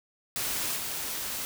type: noise with level steps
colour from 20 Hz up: white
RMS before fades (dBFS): -31 / -34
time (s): 0.36-1.45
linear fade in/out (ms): 0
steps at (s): 0.76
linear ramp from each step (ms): 10
effects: none